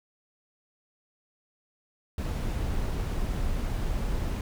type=noise; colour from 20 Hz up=brown; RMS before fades=-29 dBFS; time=2.18-4.41 s; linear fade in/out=2 ms; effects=none

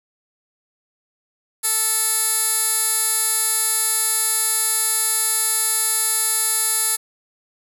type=tone with band-pass filter; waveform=15% pulse; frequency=440 Hz; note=A4; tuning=in tune; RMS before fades=-20 dBFS; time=1.63-6.97 s; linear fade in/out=20 ms; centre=11000 Hz; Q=2.8; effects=8-bit

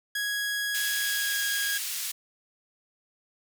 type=tone with pitch glide; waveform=sawtooth; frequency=1661.2 to 1641.2 Hz; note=G#6 to G#6; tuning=0 to -21 cents; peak=-24 dBFS; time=0.15-1.78 s; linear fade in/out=5 ms; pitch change=-21 cents; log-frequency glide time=0.91-1.44 s
type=band-pass noise; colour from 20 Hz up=white; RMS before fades=-33 dBFS; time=0.74-2.12 s; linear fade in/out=10 ms; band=2200 to 15000 Hz; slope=12 dB/octave
effects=none

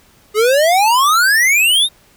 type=exponential sweep; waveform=square; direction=up; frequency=410 to 3799 Hz; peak=-10 dBFS; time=0.34-1.89 s; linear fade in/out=50 ms; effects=pink hiss -50 dBFS RMS until 2.16 s

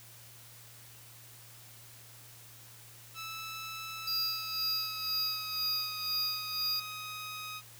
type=tone with pitch glide; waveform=15% pulse; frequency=1312 to 1256.4 Hz; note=E6 to D#6; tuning=-9 to +16 cents; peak=-33 dBFS; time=3.14-7.62 s; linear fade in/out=50 ms; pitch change=-75 cents; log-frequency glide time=4.05-5.98 s
type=tone with tremolo; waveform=square; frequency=4835 Hz; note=D8; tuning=50 cents sharp; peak=-30 dBFS; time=4.07-6.8 s; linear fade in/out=5 ms; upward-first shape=sine; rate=2 Hz; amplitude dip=70%
effects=added 116 Hz sine -57 dBFS peak until 7.79 s + white hiss -54 dBFS RMS until 7.79 s

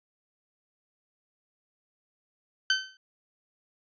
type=tone with exponential decay; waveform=20% pulse; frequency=1535 Hz; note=G6; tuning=37 cents flat; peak=-14 dBFS; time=2.7-2.97 s; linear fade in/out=2 ms; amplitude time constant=57 ms; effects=resampled to 16000 Hz

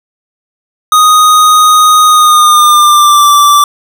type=tone with pitch glide; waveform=square; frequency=1244.5 to 1167.9 Hz; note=D#6 to D6; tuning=0 to -10 cents; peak=-3 dBFS; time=0.92-3.64 s; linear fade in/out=2 ms; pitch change=-110 cents; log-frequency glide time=2.06-3.3 s; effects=none

